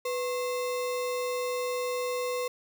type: tone with sample-and-hold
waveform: sine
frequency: 496.2 Hz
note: B4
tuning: 8 cents sharp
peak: -28 dBFS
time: 0.05-2.48 s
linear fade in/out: 5 ms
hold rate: 1575 Hz
effects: none